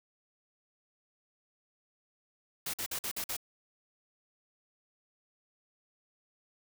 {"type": "noise bursts", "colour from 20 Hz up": "white", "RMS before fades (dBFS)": -36, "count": 6, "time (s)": [2.66, 3.367], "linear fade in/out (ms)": 5, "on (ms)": 77, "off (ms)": 49, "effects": []}